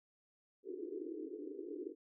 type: band-pass noise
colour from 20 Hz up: pink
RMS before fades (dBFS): -45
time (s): 0.63-1.95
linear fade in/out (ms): 50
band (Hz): 290 to 450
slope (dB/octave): 96
effects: none